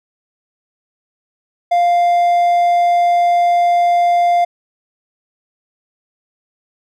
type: tone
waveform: triangle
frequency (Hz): 698.5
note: F5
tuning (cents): 0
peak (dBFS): -8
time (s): 1.71-4.45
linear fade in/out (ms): 10
effects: none